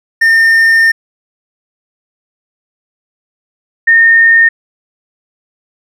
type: tone pair in turn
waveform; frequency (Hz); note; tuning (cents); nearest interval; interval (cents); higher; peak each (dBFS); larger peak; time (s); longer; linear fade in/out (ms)
triangle / sine; 1814 / 1829.8; A#6 / A#6; -48 / -33; unison; 15; second; -3; neither; 0.21-0.92 / 3.87-4.49; first; 10
effects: none